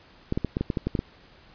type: clicks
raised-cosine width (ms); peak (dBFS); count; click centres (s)
3; -12; 10; 0.324 / 0.375 / 0.447 / 0.569 / 0.61 / 0.702 / 0.772 / 0.87 / 0.952 / 0.991
effects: pink hiss -54 dBFS RMS until 1.54 s + resampled to 11025 Hz